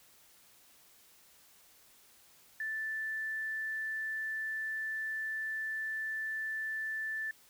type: tone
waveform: sine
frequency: 1760 Hz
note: A6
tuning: in tune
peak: -34 dBFS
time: 2.6-7.31 s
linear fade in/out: 2 ms
effects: white hiss -62 dBFS RMS until 7.49 s